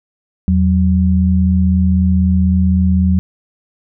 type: tone pair together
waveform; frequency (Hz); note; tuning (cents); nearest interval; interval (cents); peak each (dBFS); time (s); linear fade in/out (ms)
sine; 82.41 / 186.34; E2 / F#3; 0 / +13; octave + major second; 1413; -12; 0.48-3.19; 0
effects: none